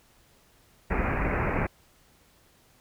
pink low-pass noise, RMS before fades -27 dBFS, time 0.9-1.67 s, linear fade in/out 10 ms, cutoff 2500 Hz, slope 96 dB/octave, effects pink hiss -61 dBFS RMS until 2.8 s

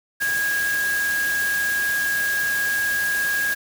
sine tone in noise, 1641 Hz, G#6, 21 cents flat, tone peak -20 dBFS, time 0.2-3.55 s, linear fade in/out 20 ms, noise white, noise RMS -30 dBFS, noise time 0.2-3.55 s, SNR +7 dB, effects none

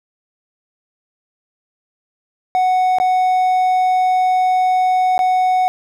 triangle tone with dropouts, 740 Hz, F#5, in tune, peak -10 dBFS, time 2.55-5.68 s, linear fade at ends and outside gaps 0 ms, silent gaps 2.985-3 / 5.179-5.191 s, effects none

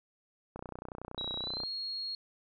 click train, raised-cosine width 1 ms, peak -27 dBFS, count 34, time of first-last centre 0.56-1.635 s, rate 30.7 Hz
sine tone with pitch glide, 3868 to 4292 Hz, B7 to C8, -37 to +43 cents, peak -35 dBFS, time 1.18-2.15 s, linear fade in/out 2 ms, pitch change +180 cents, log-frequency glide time 1.39-1.68 s
effects none

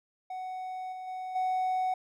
triangle tone with level steps, 744 Hz, F#5, 9 cents sharp, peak -33 / -36 / -33 / -24 dBFS, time 0.3-1.94 s, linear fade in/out 5 ms, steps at 0.92 / 1.07 / 1.35 s, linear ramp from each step 10 ms, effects tanh soft clip ceiling -20 dBFS

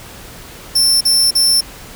sawtooth tone bursts, 5370 Hz, E8, 31 cents sharp, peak -7 dBFS, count 3, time 0.75-1.61 s, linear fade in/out 10 ms, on 260 ms, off 40 ms, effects pink hiss -35 dBFS RMS until 1.95 s

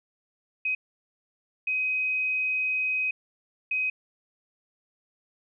sine tone bursts at uneven times, 2520 Hz, D#7, 21 cents sharp, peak -24 dBFS, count 3, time 0.65-0.75 / 1.67-3.11 / 3.71-3.9 s, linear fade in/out 5 ms, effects none

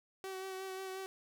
sawtooth tone with vibrato, 380 Hz, F#4, 46 cents sharp, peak -37 dBFS, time 0.24-1.06 s, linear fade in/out 0 ms, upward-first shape sine, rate 5.6 Hz, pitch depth 20 cents each way, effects none

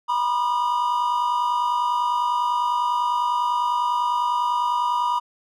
triangle tone cluster, 968 / 1018 / 1216 Hz, B5 / C6 / D#6, -35 / -48 / -40 cents, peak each -19 / -27 / -25 dBFS, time 0.08-5.2 s, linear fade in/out 20 ms, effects none

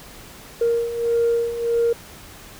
sine beating tone pair, 466.2 / 467.8 Hz, A#4 / A#4, 0 / +6 cents, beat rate 1.6 Hz, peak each -23 / -18 dBFS, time 0.61-1.93 s, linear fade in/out 5 ms, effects tanh soft clip ceiling -12 dBFS + pink hiss -42 dBFS RMS until 2.59 s

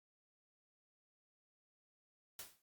white noise with exponential decay, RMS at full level -45 dBFS, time 2.39-2.62 s, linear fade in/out 2 ms, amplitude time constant 50 ms, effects Opus 48 kbps

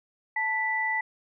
sine tone pair together, 879.4 / 1975.5 Hz, A5 / B6, -1 / 0 cents, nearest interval octave + major second, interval 1401 cents, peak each -30 / -26 dBFS, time 0.36-1.01 s, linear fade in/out 5 ms, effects none

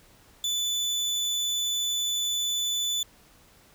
30% pulse tone, 3489 Hz, A7, 15 cents flat, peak -23 dBFS, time 0.44-3.03 s, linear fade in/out 2 ms, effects pink hiss -57 dBFS RMS until 3.74 s

